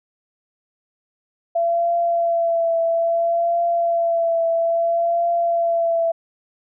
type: tone with vibrato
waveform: sine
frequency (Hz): 675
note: E5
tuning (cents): +41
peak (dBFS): -16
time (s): 1.55-6.12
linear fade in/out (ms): 10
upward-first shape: triangle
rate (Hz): 0.6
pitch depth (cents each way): 29
effects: none